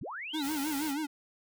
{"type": "linear sweep", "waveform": "sine", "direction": "up", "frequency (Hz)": [60.3, 4121], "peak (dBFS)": -37, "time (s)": [0.01, 0.43], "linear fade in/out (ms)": 5}
{"type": "tone with vibrato", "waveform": "square", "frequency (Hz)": 293.7, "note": "D4", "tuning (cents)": 0, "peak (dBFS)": -32, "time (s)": [0.33, 1.07], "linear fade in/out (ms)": 20, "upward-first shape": "sine", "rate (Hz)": 6.3, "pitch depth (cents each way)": 130}
{"type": "noise", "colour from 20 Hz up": "white", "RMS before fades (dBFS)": -40, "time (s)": [0.41, 0.95], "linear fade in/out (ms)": 50}
{"effects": []}